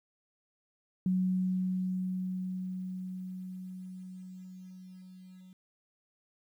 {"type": "tone with level ramp", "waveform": "sine", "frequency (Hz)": 185, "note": "F#3", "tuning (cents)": 0, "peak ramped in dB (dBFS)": [-25, -50], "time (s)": [1.06, 5.53], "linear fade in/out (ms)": 2, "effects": ["11-bit"]}